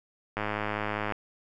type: click train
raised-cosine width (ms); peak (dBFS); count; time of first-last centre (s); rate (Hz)
0.5; -15; 80; 0.37-1.122; 105
effects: none